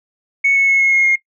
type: tone with pitch steps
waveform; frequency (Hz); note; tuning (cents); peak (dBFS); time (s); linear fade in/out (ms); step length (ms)
sine; 2214 / 2199 / 2184 / 2168 / 2153 / 2139; C#7 / C#7 / C#7 / C#7 / C7 / C7; -3 / -14 / -26 / -39 / +49 / +38; -9; 0.44-1.16; 10; 120
effects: noise-tail reverb RT60 0.1 s tail -19 dB re dry + tanh soft clip ceiling -6 dBFS